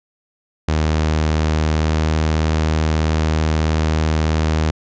sawtooth tone with pitch glide, 77.78 to 78.41 Hz, D#2 to D#2, 0 to +14 cents, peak -11 dBFS, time 0.68-4.71 s, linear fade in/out 5 ms, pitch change +14 cents, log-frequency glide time 1.63-2.13 s, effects resampled to 16000 Hz

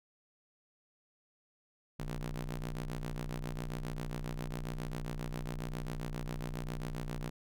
sawtooth ring-modulated tone, 61 Hz, B1, 21 cents flat, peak -30 dBFS, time 1.99-7.3 s, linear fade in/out 10 ms, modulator 87.8 Hz, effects none

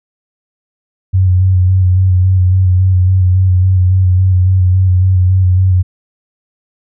sine tone with vibrato, 92.5 Hz, F#2, in tune, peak -6 dBFS, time 1.13-5.83 s, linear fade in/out 20 ms, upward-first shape square, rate 3.6 Hz, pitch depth 26 cents each way, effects none

